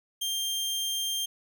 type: tone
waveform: sawtooth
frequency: 3184 Hz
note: G7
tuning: 26 cents sharp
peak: -25 dBFS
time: 0.21-1.26 s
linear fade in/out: 10 ms
effects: none